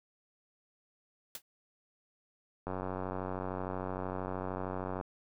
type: noise with exponential decay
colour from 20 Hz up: white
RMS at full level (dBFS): -37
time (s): 1.35-1.42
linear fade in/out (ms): 2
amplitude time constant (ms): 15
type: click train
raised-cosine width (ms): 1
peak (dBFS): -23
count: 219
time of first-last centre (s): 2.67-5.012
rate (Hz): 93.1
effects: none